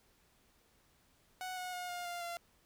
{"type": "tone with pitch steps", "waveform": "sawtooth", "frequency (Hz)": [740, 729.4, 718.9, 708.6, 698.5, 688.5], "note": ["F#5", "F#5", "F5", "F5", "F5", "F5"], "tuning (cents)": [0, -25, 50, 25, 0, -25], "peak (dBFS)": -36, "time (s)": [1.41, 2.37], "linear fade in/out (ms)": 0, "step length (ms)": 160, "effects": ["pink hiss -70 dBFS RMS until 2.65 s"]}